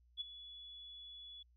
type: tone with ADSR envelope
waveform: sine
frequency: 3412 Hz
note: G#7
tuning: 46 cents sharp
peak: -36 dBFS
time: 0.17-1.43 s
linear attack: 38 ms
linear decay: 15 ms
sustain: -14 dB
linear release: 8 ms
effects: added 60 Hz sine -66 dBFS peak until 1.56 s